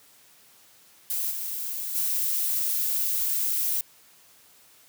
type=noise with level steps; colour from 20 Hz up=violet; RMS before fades=-28 / -32 / -26 dBFS; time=1.1-3.81 s; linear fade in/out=2 ms; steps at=1.3 / 1.94 s; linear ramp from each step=20 ms; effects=white hiss -56 dBFS RMS until 4.88 s + high-pass 80 Hz 12 dB/octave